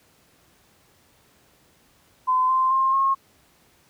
sine tone with pitch steps, 1023 / 1042.1 / 1061.5 / 1081.3 Hz, C6 / C6 / C6 / C#6, -39 / -7 / +25 / -43 cents, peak -17 dBFS, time 2.27-3.15 s, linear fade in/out 20 ms, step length 220 ms, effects pink hiss -59 dBFS RMS until 3.89 s + high-pass 60 Hz 12 dB/octave

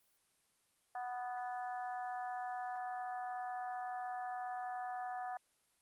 harmonic tone, 246.9 Hz, B3, in tune, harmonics 3 / 4 / 5 / 6 / 7, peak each -40 / -51 / -52 / -54 / -52 dBFS, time 0.95-5.37 s, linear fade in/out 2 ms, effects white hiss -75 dBFS RMS until 5.81 s + Opus 32 kbps

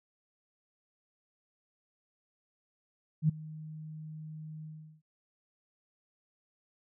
sine tone with ADSR envelope, 155.56 Hz, D#3, in tune, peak -20 dBFS, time 3.22-5.02 s, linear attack 69 ms, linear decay 10 ms, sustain -21 dB, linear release 380 ms, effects none

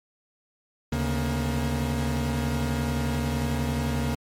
40% pulse tone cluster, 74.4 / 137.6 / 235.5 Hz, D2 / C#3 / A#3, +23 / -12 / +18 cents, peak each -28 dBFS, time 0.92-4.15 s, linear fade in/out 5 ms, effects MP3 64 kbps

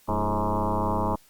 sine tone with frequency modulation, 431.9 Hz, A4, 32 cents flat, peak -22 dBFS, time 0.08-1.16 s, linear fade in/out 10 ms, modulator 104 Hz, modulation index 6.2, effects white hiss -58 dBFS RMS until 1.29 s + Opus 48 kbps

